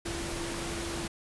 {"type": "tone in noise", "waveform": "sine", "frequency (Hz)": 339.1, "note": "E4", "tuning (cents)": 49, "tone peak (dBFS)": -38, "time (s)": [0.05, 1.08], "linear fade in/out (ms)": 10, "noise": "pink", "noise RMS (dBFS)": -36, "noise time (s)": [0.05, 1.08], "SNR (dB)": -5, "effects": ["resampled to 24000 Hz"]}